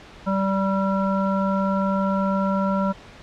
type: harmonic tone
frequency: 194.1 Hz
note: G3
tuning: 17 cents flat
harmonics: 1 / 3 / 5 / 7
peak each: -21 / -26 / -28 / -29 dBFS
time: 0.26-2.93 s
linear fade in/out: 20 ms
effects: pink hiss -44 dBFS RMS until 3.22 s + low-pass 4000 Hz 12 dB/octave